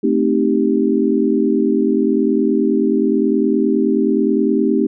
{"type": "chord", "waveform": "sine", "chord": "A half-diminished seventh", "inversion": "none", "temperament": "equal with one note detuned", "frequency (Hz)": [221.5, 261.6, 311.1, 392], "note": ["A3", "C4", "Eb4", "G4"], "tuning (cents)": [12, 0, 0, 0], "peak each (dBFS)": -18, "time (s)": [0.03, 4.87], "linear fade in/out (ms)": 10, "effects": []}